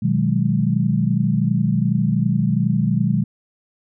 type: chord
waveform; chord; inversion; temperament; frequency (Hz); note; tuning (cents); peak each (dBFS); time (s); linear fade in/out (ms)
sine; G# minor seventh; first; equal; 123.47 / 155.56 / 185 / 207.7; B2 / D#3 / F#3 / G#3; 0 / 0 / 0 / 0; -21; 0.02-3.24; 10
effects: none